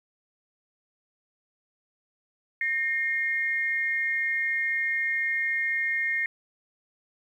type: tone pair together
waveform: sine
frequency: 1837 / 2132 Hz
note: A#6 / C7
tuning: -26 / +32 cents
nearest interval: minor third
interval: 258 cents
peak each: -27 dBFS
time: 2.61-6.26 s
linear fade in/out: 2 ms
effects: 10-bit